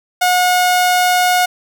sawtooth tone, 724 Hz, F#5, 38 cents flat, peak -7 dBFS, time 0.21-1.46 s, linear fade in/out 10 ms, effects none

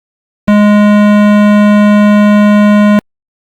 sine tone with hard clipping, 207.7 Hz, G#3, in tune, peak -5 dBFS, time 0.48-2.99 s, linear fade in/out 0 ms, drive 18 dB, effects Opus 48 kbps

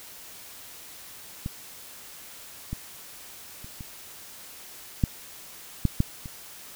clicks, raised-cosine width 5 ms, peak -18 / -18 / -30 / -26 / -8 / -8 / -8 / -25 dBFS, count 8, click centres 1.461 / 2.73 / 3.645 / 3.808 / 5.038 / 5.853 / 6.004 / 6.258 s, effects white hiss -45 dBFS RMS until 6.75 s

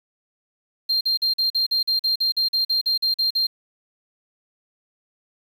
triangle tone bursts, 4186 Hz, C8, in tune, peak -16 dBFS, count 16, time 0.89-3.47 s, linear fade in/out 10 ms, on 120 ms, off 44 ms, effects tanh soft clip ceiling -12 dBFS + 8-bit

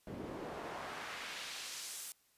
pink noise with band-pass filter sweep, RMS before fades -45 dBFS, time 0.07-2.12 s, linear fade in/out 0 ms, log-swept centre 240 to 11000 Hz, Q 0.89, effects white hiss -72 dBFS RMS until 2.37 s + resampled to 32000 Hz

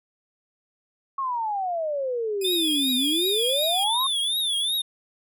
sine exponential two-way sweep, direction down then up, 1108.7 to 246.9 to 1108.7 Hz, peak -24 dBFS, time 1.18-4.07 s, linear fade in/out 5 ms, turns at 2.95 s
5% pulse tone with pitch glide, 2500 to 2446 Hz, D#7 to D#7, +8 to -30 cents, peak -25 dBFS, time 2.41-3.84 s, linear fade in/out 5 ms, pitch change -38 cents, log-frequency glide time 2.56-2.93 s
square tone with vibrato, 3520 Hz, A7, in tune, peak -23 dBFS, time 2.44-4.82 s, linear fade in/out 10 ms, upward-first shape triangle, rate 2.7 Hz, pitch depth 150 cents each way
effects none

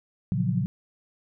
sine chord, Gb major seventh, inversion first, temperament just, 115.62 / 138.75 / 173.43 / 185 Hz, Bb2 / Db3 / F3 / Gb3, -14 / +2 / -12 / 0 cents, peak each -28 dBFS, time 0.32-0.66 s, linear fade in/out 0 ms, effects none

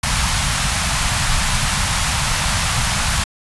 pink band-stop noise, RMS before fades -18 dBFS, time 0.03-3.24 s, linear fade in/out 5 ms, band 180 to 770 Hz, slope 24 dB/octave, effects resampled to 24000 Hz

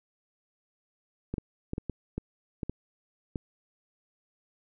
clicks, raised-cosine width 3 ms, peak -19 dBFS, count 9, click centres 1.34 / 1.382 / 1.734 / 1.781 / 1.897 / 2.18 / 2.632 / 2.696 / 3.358 s, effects none

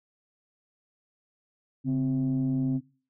sine tone pair together, 138.58 / 261.6 Hz, C#3 / C4, 0 / 0 cents, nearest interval major seventh, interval 1100 cents, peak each -26 / -24 dBFS, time 1.84-2.81 s, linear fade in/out 50 ms, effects noise-tail reverb RT60 0.4 s tail -22 dB re dry + tanh soft clip ceiling -20 dBFS

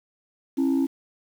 sine tone pair together, 270.6 / 329.6 Hz, C#4 / E4, -42 / 0 cents, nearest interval minor third, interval 342 cents, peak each -19 / -23 dBFS, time 0.57-0.87 s, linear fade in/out 20 ms, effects tanh soft clip ceiling -16 dBFS + 8-bit

